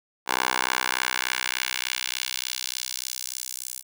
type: tone with high-pass filter sweep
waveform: 10% pulse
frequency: 63.4 Hz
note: B1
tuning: 46 cents sharp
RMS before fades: -29 dBFS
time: 0.26-3.83 s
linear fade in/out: 50 ms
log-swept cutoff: 860 to 8400 Hz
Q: 1.1
effects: none